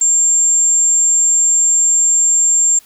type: tone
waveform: sine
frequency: 7370 Hz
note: A#8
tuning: 21 cents flat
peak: -9 dBFS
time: 0.01-2.79 s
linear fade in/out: 5 ms
effects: white hiss -47 dBFS RMS until 2.85 s